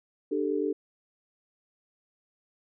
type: chord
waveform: sine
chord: D suspended fourth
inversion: none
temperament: equal with one note detuned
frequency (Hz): 297.8 / 392 / 440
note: D4 / G4 / A4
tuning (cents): +24 / 0 / 0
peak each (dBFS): -30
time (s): 0.31-0.73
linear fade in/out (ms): 10
effects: none